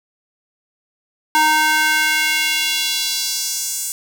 square tone with high-pass filter sweep, 309 Hz, D#4, 12 cents flat, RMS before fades -18 dBFS, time 1.35-3.92 s, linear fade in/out 0 ms, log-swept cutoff 940 to 8000 Hz, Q 1.8, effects none

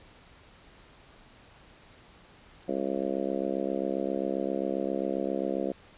harmonic tone, 67.5 Hz, C#2, 45 cents flat, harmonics 3 / 4 / 5 / 6 / 7 / 8 / 9 / 10, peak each -36 / -35 / -34 / -36 / -37 / -34 / -40 / -40 dBFS, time 2.68-5.72 s, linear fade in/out 5 ms, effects pink hiss -55 dBFS RMS until 5.97 s + resampled to 8000 Hz

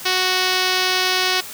5% pulse tone with low-pass filter, 370 Hz, F#4, in tune, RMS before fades -19 dBFS, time 0.05-1.41 s, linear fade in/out 10 ms, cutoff 5900 Hz, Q 1.8, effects white hiss -34 dBFS RMS until 1.53 s + high-pass 80 Hz 12 dB/octave

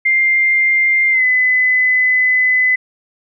sine tone with pitch glide, 2102 to 2013 Hz, C7 to B6, +7 to +33 cents, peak -10 dBFS, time 0.05-2.76 s, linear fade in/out 10 ms, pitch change -74 cents, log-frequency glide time 1.11-1.24 s, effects none

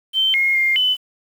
sine tone with pitch steps, 3105 / 2147 / 2117 / 3014 Hz, G7 / C7 / C7 / F#7, -17 / +44 / +20 / +31 cents, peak -14 dBFS, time 0.13-0.97 s, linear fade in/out 50 ms, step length 210 ms, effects 7-bit

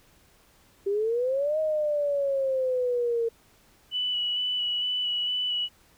sine exponential two-way sweep, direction up then down, 390 to 631 to 456.7 Hz, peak -23 dBFS, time 0.86-3.29 s, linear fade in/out 10 ms, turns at 1.59 s
sine tone with vibrato, 2960 Hz, F#7, in tune, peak -25 dBFS, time 3.91-5.69 s, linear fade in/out 50 ms, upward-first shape square, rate 2.2 Hz, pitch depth 13 cents each way
effects pink hiss -60 dBFS RMS until 5.97 s

